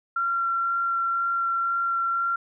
sine tone with vibrato, 1369 Hz, F6, 35 cents flat, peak -22 dBFS, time 0.16-2.36 s, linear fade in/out 5 ms, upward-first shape sine, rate 2 Hz, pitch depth 8 cents each way, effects none

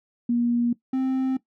sine / triangle tone pair in turn, 238.4 / 262.1 Hz, A#3 / C4, +39 / +3 cents, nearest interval major second, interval 164 cents, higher second, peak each -19 dBFS, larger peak neither, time 0.29-0.73 / 0.93-1.37 s, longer neither, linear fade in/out 5 ms, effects noise-tail reverb RT60 0.1 s tail -17 dB re dry

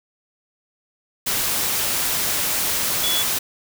sine tone in noise, 3400 Hz, G#7, 40 cents sharp, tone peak -21 dBFS, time 3.03-3.23 s, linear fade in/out 10 ms, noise white, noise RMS -22 dBFS, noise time 1.26-3.39 s, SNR -2 dB, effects none

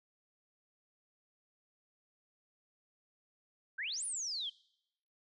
sine exponential two-way sweep, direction up then down, 1480 to 9970 to 3044 Hz, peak -36 dBFS, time 3.78-4.5 s, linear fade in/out 10 ms, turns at 4.05 s, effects noise-tail reverb RT60 0.8 s tail -23 dB re dry

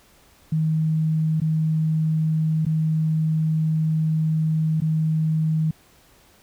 sine tone with dropouts, 157.8 Hz, D#3, 25 cents sharp, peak -18 dBFS, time 0.52-5.71 s, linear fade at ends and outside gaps 5 ms, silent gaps 1.402-1.416 / 2.652-2.664 / 4.804-4.818 s, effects pink hiss -55 dBFS RMS until 6.42 s

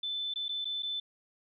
sine tone with dropouts, 3520 Hz, A7, in tune, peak -32 dBFS, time 0.03-1 s, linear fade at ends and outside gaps 5 ms, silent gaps 0.339-0.358 / 0.483-0.491 / 0.646-0.653 / 0.824-0.83 s, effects none

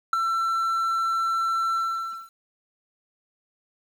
triangle tone with ADSR envelope, 1343 Hz, E6, 32 cents sharp, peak -12 dBFS, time 0.13-2.3 s, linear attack 4 ms, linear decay 7 ms, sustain -8 dB, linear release 540 ms, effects 9-bit

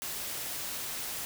white noise, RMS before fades -37 dBFS, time 0.02-1.25 s, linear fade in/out 0 ms, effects none

